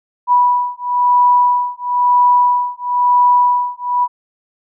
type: beating tone pair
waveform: sine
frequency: 981 / 982 Hz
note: B5 / B5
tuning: -12 / -10 cents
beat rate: 1 Hz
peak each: -13 dBFS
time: 0.27-4.08 s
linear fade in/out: 50 ms
effects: none